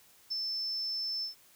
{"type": "tone with ADSR envelope", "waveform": "sine", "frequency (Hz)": 5290, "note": "E8", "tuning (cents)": 5, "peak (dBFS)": -30, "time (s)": [0.3, 1.35], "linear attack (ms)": 19, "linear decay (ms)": 19, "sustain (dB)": -2, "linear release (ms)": 120, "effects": ["white hiss -61 dBFS RMS until 1.55 s"]}